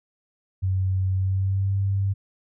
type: tone with pitch glide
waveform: sine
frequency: 94.3 to 98.13 Hz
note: F#2 to G2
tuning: +33 to +2 cents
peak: -20 dBFS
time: 0.62-2.14 s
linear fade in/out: 20 ms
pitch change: +69 cents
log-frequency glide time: 1.14-1.75 s
effects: none